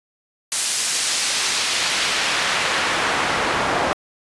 pink noise with band-pass filter sweep, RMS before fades -21 dBFS, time 0.52-3.93 s, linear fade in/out 0 ms, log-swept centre 8700 to 840 Hz, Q 0.71, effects resampled to 24000 Hz

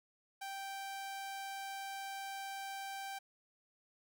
sawtooth tone, 783 Hz, G5, 2 cents flat, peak -38 dBFS, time 0.41-3.19 s, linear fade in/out 10 ms, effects none

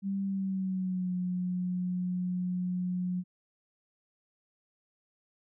sine tone with pitch glide, 196 to 180.77 Hz, G3 to F#3, 0 to -40 cents, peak -29 dBFS, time 0.02-3.24 s, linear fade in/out 50 ms, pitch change -140 cents, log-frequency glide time 0.24-1.14 s, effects none

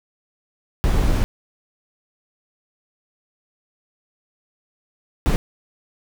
brown noise bursts at uneven times, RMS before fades -17 dBFS, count 2, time 0.84-1.24 / 5.26-5.36 s, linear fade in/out 0 ms, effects none

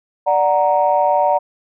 sine chord, D augmented, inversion none, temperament equal, 587.3 / 740 / 932.3 Hz, D5 / F#5 / A#5, 0 / 0 / 0 cents, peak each -16 dBFS, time 0.26-1.39 s, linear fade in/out 20 ms, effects tanh soft clip ceiling -3 dBFS

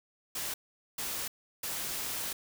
white noise bursts at uneven times, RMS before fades -36 dBFS, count 3, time 0.35-0.54 / 0.98-1.28 / 1.63-2.33 s, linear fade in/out 5 ms, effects none

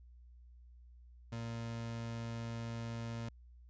30% pulse tone, 115.7 Hz, A#2, 13 cents flat, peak -37 dBFS, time 1.32-3.29 s, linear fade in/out 5 ms, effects added 60 Hz sine -55 dBFS peak until 3.69 s + resampled to 16000 Hz

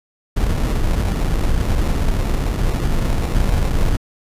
brown noise with sample-and-hold, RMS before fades -17 dBFS, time 0.36-3.97 s, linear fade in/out 10 ms, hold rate 1575 Hz, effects resampled to 32000 Hz

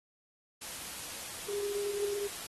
sine tone in noise, 406.9 Hz, G#4, 35 cents flat, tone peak -32 dBFS, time 1.48-2.28 s, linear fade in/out 10 ms, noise white, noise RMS -42 dBFS, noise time 0.61-2.47 s, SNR +7 dB, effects AAC 32 kbps

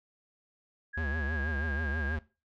sine tone with pitch glide, 1661.2 to 1623.3 Hz, G#6 to G#6, 0 to -40 cents, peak -34 dBFS, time 0.93-2.17 s, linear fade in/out 20 ms, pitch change -40 cents, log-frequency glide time 1.27-1.54 s
square tone with vibrato, 74.4 Hz, D2, 23 cents sharp, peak -32 dBFS, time 0.97-2.19 s, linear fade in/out 5 ms, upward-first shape triangle, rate 6.2 Hz, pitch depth 180 cents each way
effects noise-tail reverb RT60 0.3 s tail -19 dB re dry + low-pass 3000 Hz 12 dB/octave

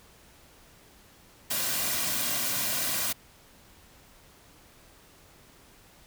white noise with comb filter, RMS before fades -29 dBFS, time 1.5-3.13 s, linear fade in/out 10 ms, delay 2.3 ms, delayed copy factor -0.55, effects pink hiss -56 dBFS RMS until 6.06 s

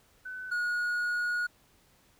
sine / triangle tone pair in turn, 1508 / 1447.4 Hz, F#6 / F#6, +32 / -39 cents, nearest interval minor second, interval 71 cents, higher first, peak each -37 / -26 dBFS, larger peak second, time 0.25-0.51 / 0.51-1.47 s, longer second, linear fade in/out 10 ms, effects pink hiss -64 dBFS RMS until 2.19 s

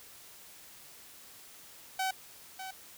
sawtooth tone with echo, 760 Hz, F#5, 46 cents sharp, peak -26 dBFS, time 1.99-2.11 s, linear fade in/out 5 ms, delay 600 ms, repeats 1, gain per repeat -10 dB, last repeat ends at 2.71 s, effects white hiss -53 dBFS RMS until 2.97 s

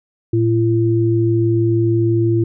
sine tone pair together, 113.4 / 339.8 Hz, A#2 / F4, -47 / -47 cents, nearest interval octave + perfect fifth, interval 1900 cents, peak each -15 dBFS, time 0.33-2.44 s, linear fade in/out 5 ms, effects none

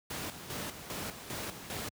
pink noise with tremolo, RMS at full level -38 dBFS, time 0.1-1.89 s, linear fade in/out 5 ms, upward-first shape square, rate 2.5 Hz, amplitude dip 60%, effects high-pass 80 Hz 12 dB/octave

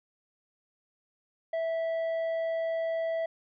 sine tone with tanh clipping, 656 Hz, E5, 9 cents flat, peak -29 dBFS, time 1.53-3.26 s, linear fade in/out 5 ms, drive 6 dB, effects none

